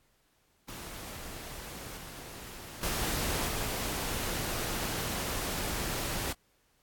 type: noise with level steps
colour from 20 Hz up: pink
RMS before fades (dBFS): -43 / -45 / -32 / -34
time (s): 0.68-6.33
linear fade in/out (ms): 5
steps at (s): 1.97 / 2.83 / 3.48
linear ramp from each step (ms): 2
effects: pink hiss -70 dBFS RMS until 6.82 s + AAC 64 kbps